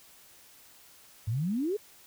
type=exponential sweep; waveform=sine; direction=up; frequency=100.5 to 440 Hz; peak=-27 dBFS; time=1.27-1.77 s; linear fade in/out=10 ms; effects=white hiss -56 dBFS RMS until 2.06 s